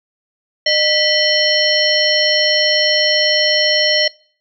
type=harmonic tone with a mistuned harmonic; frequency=608 Hz; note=D#5; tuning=40 cents flat; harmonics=1 / 3 / 5 / 7 / 9; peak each=-18 / -18 / -18 / -18 / -18 dBFS; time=0.66-4.08 s; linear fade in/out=5 ms; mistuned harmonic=3; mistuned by=+130 cents; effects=noise-tail reverb RT60 0.5 s tail -24 dB re dry